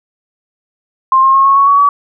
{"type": "tone with pitch steps", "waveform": "sine", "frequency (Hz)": [1056, 1069.5, 1083.2, 1097, 1111.1, 1125.3, 1139.7], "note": ["C6", "C6", "C#6", "C#6", "C#6", "C#6", "C#6"], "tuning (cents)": [16, 38, -40, -18, 4, 26, 48], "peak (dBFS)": -5, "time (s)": [1.12, 1.89], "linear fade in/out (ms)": 2, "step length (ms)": 110, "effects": []}